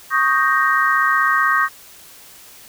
sine chord, Eb dominant seventh, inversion third, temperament equal, 1108.7 / 1244.5 / 1568 / 1864.7 Hz, Db6 / Eb6 / G6 / Bb6, 0 / 0 / 0 / 0 cents, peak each -19 dBFS, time 0.1-1.69 s, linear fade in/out 50 ms, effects white hiss -43 dBFS RMS until 2.68 s

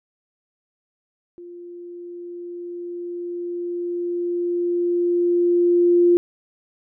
sine tone with level ramp, 349.2 Hz, F4, in tune, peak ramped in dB -36 to -11 dBFS, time 1.38-6.17 s, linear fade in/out 0 ms, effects none

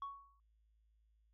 sine tone with exponential decay, 1114 Hz, C#6, 8 cents sharp, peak -37 dBFS, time 0.02-0.4 s, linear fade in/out 2 ms, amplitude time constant 81 ms, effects tanh soft clip ceiling -39 dBFS + added 54 Hz sine -70 dBFS peak until 1.33 s

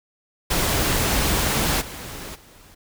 pink noise with level steps, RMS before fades -21 / -35 / -49 dBFS, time 0.5-2.75 s, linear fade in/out 10 ms, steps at 1.8 / 2.34 s, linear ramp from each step 20 ms, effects none

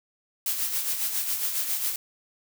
blue noise with tremolo, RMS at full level -26 dBFS, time 0.46-1.96 s, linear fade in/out 2 ms, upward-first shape sine, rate 7.3 Hz, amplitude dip 50%, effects none

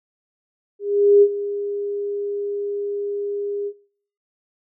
sine tone with ADSR envelope, 406.4 Hz, G#4, 38 cents flat, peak -8 dBFS, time 0.79-3.73 s, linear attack 430 ms, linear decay 59 ms, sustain -15 dB, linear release 61 ms, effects noise-tail reverb RT60 0.6 s tail -24 dB re dry

